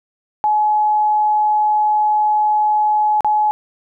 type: tone with dropouts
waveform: sine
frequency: 848 Hz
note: G#5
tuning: 36 cents sharp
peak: -12 dBFS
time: 0.44-3.51 s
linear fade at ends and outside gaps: 0 ms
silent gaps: 3.207-3.246 s
effects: none